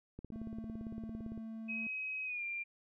click train, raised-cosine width 3 ms, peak -33 dBFS, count 22, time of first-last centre 0.19-1.376 s, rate 17.7 Hz
triangle tone, 223 Hz, A3, 23 cents sharp, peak -40 dBFS, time 0.32-1.87 s, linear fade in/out 2 ms
sine tone with pitch glide, 2539 to 2383 Hz, D#7 to D7, +34 to +25 cents, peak -37 dBFS, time 1.68-2.64 s, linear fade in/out 20 ms, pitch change -109 cents, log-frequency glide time 2.25-2.43 s
effects none

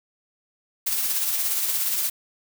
blue noise with tremolo, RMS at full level -23 dBFS, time 0.86-2.1 s, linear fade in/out 10 ms, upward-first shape sine, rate 17 Hz, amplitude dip 35%, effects none

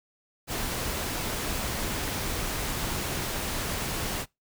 pink noise, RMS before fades -31 dBFS, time 0.47-4.26 s, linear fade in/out 50 ms, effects noise-tail reverb RT60 0.2 s tail -24 dB re dry

